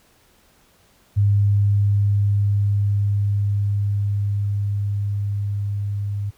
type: tone with level ramp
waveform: sine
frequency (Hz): 101.5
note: G#2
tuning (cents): -39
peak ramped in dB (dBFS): -13 to -22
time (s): 1.16-6.31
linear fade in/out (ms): 20
effects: pink hiss -57 dBFS RMS until 6.37 s